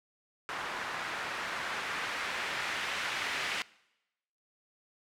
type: noise with low-pass filter sweep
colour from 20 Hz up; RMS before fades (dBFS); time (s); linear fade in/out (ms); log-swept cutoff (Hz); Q
blue; -36; 0.49-3.62; 0; 1400 to 2200; 1.2
effects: noise-tail reverb RT60 0.9 s tail -22 dB re dry